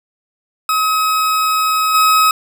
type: tone with level steps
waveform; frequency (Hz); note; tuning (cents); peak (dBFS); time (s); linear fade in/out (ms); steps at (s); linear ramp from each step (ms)
40% pulse; 1274; D#6; +41; -12 / -8; 0.69-2.31; 2; 1.94; 10
effects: none